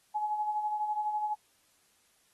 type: tone with tremolo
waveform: sine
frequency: 846 Hz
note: G#5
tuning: 32 cents sharp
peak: -27 dBFS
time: 0.14-1.35 s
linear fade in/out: 20 ms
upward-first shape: sine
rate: 12 Hz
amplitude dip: 50%
effects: white hiss -68 dBFS RMS until 2.33 s + AAC 32 kbps